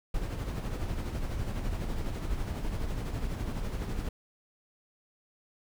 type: noise with tremolo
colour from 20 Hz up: brown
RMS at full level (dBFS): -31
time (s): 0.14-4.09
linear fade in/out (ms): 5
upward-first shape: sine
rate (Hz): 12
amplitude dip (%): 45
effects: none